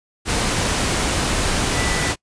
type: tone in noise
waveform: sine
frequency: 1975.5 Hz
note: B6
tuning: in tune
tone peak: -27 dBFS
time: 1.73-2.14 s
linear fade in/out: 50 ms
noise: pink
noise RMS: -20 dBFS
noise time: 0.25-2.16 s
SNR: -10 dB
effects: noise-tail reverb RT60 0.1 s tail -25 dB re dry + resampled to 22050 Hz